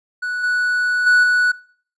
triangle tone with level steps, 1476 Hz, F#6, 5 cents flat, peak -19 / -14 / -8 / -11 dBFS, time 0.22-1.52 s, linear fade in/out 10 ms, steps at 0.43 / 1.06 / 1.23 s, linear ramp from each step 10 ms, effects noise-tail reverb RT60 0.5 s tail -21 dB re dry + resampled to 24000 Hz

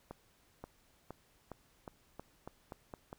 accelerating click train, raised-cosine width 1 ms, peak -30 dBFS, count 10, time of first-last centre 0.11-3.129 s, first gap 530 ms, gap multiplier 0.88, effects pink hiss -69 dBFS RMS until 3.18 s

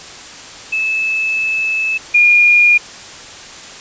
sine tone pair in turn, 2611 / 2424 Hz, E7 / D#7, -17 / -46 cents, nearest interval minor second, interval 129 cents, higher first, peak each -14 / -6 dBFS, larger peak second, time 0.72-1.98 / 2.14-2.78 s, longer first, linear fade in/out 10 ms, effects white hiss -33 dBFS RMS until 3.8 s + resampled to 16000 Hz

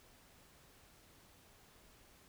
silence, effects pink hiss -64 dBFS RMS until 2.28 s

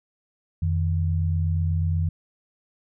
sine tone pair together, 87.31 / 155.56 Hz, F2 / D#3, 0 / 0 cents, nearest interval minor seventh, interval 1000 cents, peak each -21 / -27 dBFS, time 0.62-2.09 s, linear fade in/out 5 ms, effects none

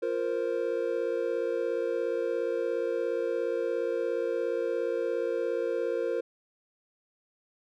triangle chord, F suspended fourth, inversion none, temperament equal, 349.2 / 466.2 / 523.3 Hz, F4 / Bb4 / C5, 0 / 0 / 0 cents, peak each -32 / -28 / -30 dBFS, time 0.02-6.21 s, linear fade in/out 10 ms, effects none

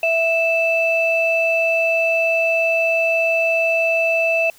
sine tone pair together, 659.2 / 2637 Hz, E5 / E7, 0 / 0 cents, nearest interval 2 octaves, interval 2400 cents, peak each -17 dBFS, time 0.03-4.5 s, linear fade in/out 2 ms, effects tanh soft clip ceiling -7 dBFS + white hiss -49 dBFS RMS until 4.58 s

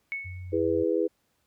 sine tone with exponential decay, 2209 Hz, C#7, 7 cents flat, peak -27 dBFS, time 0.12-0.58 s, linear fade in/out 0 ms, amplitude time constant 98 ms
sine tone, 90.5 Hz, F#2, 38 cents flat, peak -35 dBFS, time 0.24-0.84 s, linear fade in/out 20 ms
sine chord, E major, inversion none, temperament just, 329.6 / 412 / 494.4 Hz, E4 / G#4 / B4, 0 / -14 / +2 cents, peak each -27 dBFS, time 0.52-1.08 s, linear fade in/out 20 ms
effects pink hiss -72 dBFS RMS until 1.46 s + high-pass 60 Hz 12 dB/octave

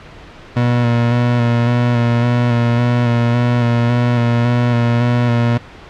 30% pulse tone with vibrato, 119.8 Hz, A#2, 48 cents sharp, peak -9 dBFS, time 0.56-5.58 s, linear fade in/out 10 ms, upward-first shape square, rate 1.8 Hz, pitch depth 20 cents each way, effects pink hiss -37 dBFS RMS until 5.89 s + low-pass 3000 Hz 12 dB/octave

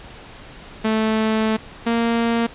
sawtooth tone pair in turn, 219.1 / 232.1 Hz, A3 / A#3, -7 / -7 cents, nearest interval minor second, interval 100 cents, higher second, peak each -13 dBFS, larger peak neither, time 0.84-1.57 / 1.86-2.47 s, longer first, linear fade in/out 10 ms, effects pink hiss -40 dBFS RMS until 2.54 s + resampled to 8000 Hz

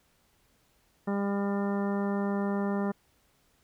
harmonic tone, 200.2 Hz, G3, 37 cents sharp, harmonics 1 / 2 / 3 / 4 / 5 / 6 / 7 / 9, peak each -28 / -34 / -38 / -40 / -42 / -44 / -45 / -47 dBFS, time 1.07-2.92 s, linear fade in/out 10 ms, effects pink hiss -68 dBFS RMS until 3.63 s

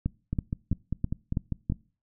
two click trains, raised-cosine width 5 ms, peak -16 / -14 dBFS, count 8 / 6, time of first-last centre 0.33-1.722 / 0.06-1.699 s, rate 5.03 / 3.05 Hz, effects noise-tail reverb RT60 0.4 s tail -24 dB re dry

